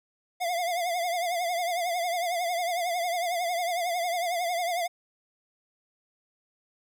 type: tone with vibrato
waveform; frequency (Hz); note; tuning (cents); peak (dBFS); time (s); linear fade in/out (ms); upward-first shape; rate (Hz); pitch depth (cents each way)
square; 698.5; F5; 0; -27; 0.4-4.88; 20; triangle; 11; 96
effects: none